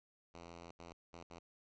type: tone bursts at uneven times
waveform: 5% pulse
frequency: 85.1 Hz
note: F2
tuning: 44 cents flat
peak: -40 dBFS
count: 4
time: 0.34-0.71 / 0.79-0.93 / 1.13-1.23 / 1.3-1.39 s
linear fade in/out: 5 ms
effects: resampled to 16000 Hz